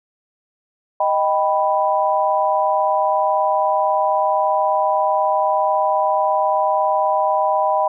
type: chord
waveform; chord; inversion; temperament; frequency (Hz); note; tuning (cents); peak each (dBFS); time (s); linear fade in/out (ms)
sine; Eb augmented; none; equal; 622.3 / 784 / 987.8; Eb5 / G5 / B5; 0 / 0 / 0; -19; 1-7.88; 5
effects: none